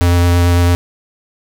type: tone with vibrato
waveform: square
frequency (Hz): 87.31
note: F2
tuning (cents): 0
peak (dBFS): -9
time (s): 0.01-0.75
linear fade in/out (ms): 0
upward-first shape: triangle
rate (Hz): 9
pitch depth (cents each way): 14
effects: 7-bit